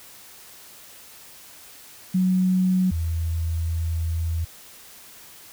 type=tone pair in turn; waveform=sine; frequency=185 / 82.41 Hz; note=F#3 / E2; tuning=0 / 0 cents; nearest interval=octave + major second; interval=1400 cents; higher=first; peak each=-17 / -22 dBFS; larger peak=first; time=2.14-2.91 / 2.91-4.45 s; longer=second; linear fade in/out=10 ms; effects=white hiss -46 dBFS RMS until 5.52 s